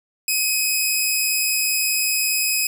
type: tone pair together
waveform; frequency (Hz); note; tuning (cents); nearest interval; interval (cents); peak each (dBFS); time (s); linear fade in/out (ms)
10% pulse; 2433 / 2538; D#7 / D#7; -39 / +34; minor second; 73; -20 / -10; 0.28-2.67; 2
effects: 8-bit